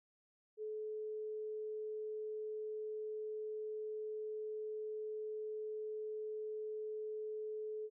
sine tone, 430 Hz, A4, 40 cents flat, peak -40 dBFS, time 0.57-7.9 s, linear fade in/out 50 ms, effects none

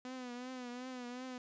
sawtooth tone with vibrato, 250.2 Hz, B3, 23 cents sharp, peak -39 dBFS, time 0.05-1.38 s, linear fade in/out 2 ms, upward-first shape triangle, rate 2.7 Hz, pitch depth 69 cents each way, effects resampled to 16000 Hz + 12-bit

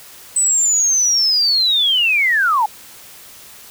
sine linear sweep, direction down, 8090 to 809 Hz, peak -12 dBFS, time 0.36-2.66 s, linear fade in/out 5 ms, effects white hiss -40 dBFS RMS until 3.7 s

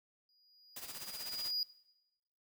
triangle tone with exponential growth, 4891 Hz, D#8, 31 cents flat, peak -31 dBFS, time 0.29-1.63 s, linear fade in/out 1 ms, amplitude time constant 290 ms
white noise with tremolo, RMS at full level -44 dBFS, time 0.76-1.51 s, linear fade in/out 5 ms, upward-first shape sine, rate 16 Hz, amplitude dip 70%
effects noise-tail reverb RT60 0.9 s tail -18 dB re dry

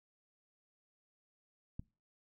click, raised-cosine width 5 ms, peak -29 dBFS, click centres 1.795 s, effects noise-tail reverb RT60 0.3 s tail -24 dB re dry

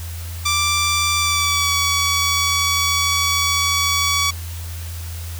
10% pulse tone with pitch glide, 1174.7 to 1133.4 Hz, D6 to C#6, 0 to +38 cents, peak -8 dBFS, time 0.45-4.31 s, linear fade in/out 10 ms, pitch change -62 cents, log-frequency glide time 1.18-1.75 s, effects added 84 Hz sine -27 dBFS peak until 5.39 s + white hiss -37 dBFS RMS until 5.39 s

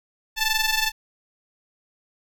10% pulse ring-modulated tone, 880 Hz, A5, in tune, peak -9 dBFS, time 0.36-0.92 s, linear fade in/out 50 ms, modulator 891 Hz, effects none

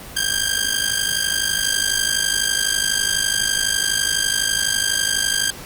10% pulse ring-modulated tone, 1595 Hz, G6, 30 cents sharp, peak -6 dBFS, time 0.16-5.51 s, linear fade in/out 10 ms, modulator 26 Hz, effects pink hiss -36 dBFS RMS until 5.65 s + Opus 24 kbps

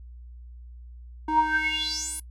square tone with band-pass filter sweep, 311.1 Hz, D#4, in tune, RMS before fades -26 dBFS, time 1.28-2.2 s, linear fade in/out 5 ms, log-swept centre 680 to 11000 Hz, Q 8.4, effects noise-tail reverb RT60 0.1 s tail -22 dB re dry + added 60 Hz sine -41 dBFS peak until 2.3 s

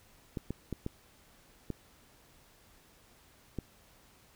clicks, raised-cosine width 3 ms, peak -22 dBFS, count 6, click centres 0.372 / 0.506 / 0.727 / 0.864 / 1.703 / 3.587 s, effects pink hiss -62 dBFS RMS until 4.35 s

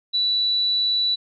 sine tone, 3951 Hz, B7, in tune, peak -18 dBFS, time 0.13-1.16 s, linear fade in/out 20 ms, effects none

